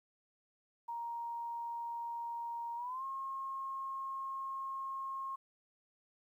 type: tone with pitch glide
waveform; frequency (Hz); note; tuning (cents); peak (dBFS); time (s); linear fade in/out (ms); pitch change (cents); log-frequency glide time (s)
sine; 937 to 1076.3; A#5 to C6; +9 to +49; -38; 0.88-5.36; 10; +240; 2.76-3.04
effects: 12-bit